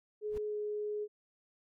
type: tone with pitch glide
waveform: sine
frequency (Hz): 422.8 to 419.4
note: G#4 to G#4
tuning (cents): +31 to +17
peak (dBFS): -34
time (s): 0.21-1.08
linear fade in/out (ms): 50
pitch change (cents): -14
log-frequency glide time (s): 0.46-0.56
type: noise with exponential growth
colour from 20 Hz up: brown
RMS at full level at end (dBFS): -39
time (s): 0.27-0.38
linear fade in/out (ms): 5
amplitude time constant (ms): 23
effects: none